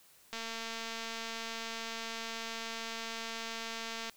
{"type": "click train", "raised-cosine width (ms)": 0.2, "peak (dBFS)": -23, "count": 856, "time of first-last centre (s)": [0.33, 4.097], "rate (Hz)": 227, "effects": ["white hiss -62 dBFS RMS until 4.16 s"]}